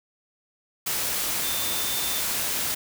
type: tone in noise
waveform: sine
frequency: 3570 Hz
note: A7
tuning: 24 cents sharp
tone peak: -33 dBFS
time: 1.43-2.21 s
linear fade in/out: 10 ms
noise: white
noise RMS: -27 dBFS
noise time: 0.86-2.75 s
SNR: -9 dB
effects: none